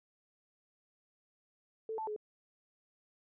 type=tone with pitch steps; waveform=sine; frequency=442.6 / 878 / 423.6 Hz; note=A4 / A5 / G#4; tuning=+10 / -4 / +34 cents; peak=-36 dBFS; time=1.89-2.163 s; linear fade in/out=2 ms; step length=91 ms; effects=none